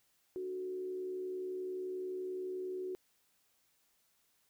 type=tone with frequency modulation; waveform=sine; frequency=370 Hz; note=F#4; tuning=in tune; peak=-37 dBFS; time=0.36-2.95 s; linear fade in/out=0 ms; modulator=71.5 Hz; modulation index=0.34; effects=white hiss -74 dBFS RMS until 4.49 s